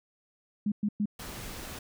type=tone bursts; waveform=sine; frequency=207.7 Hz; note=G#3; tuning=in tune; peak=-25 dBFS; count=3; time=0.66-1.057 s; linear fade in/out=5 ms; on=59 ms; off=110 ms
type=noise; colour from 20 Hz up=pink; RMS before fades=-41 dBFS; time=1.19-1.79 s; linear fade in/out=5 ms
effects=none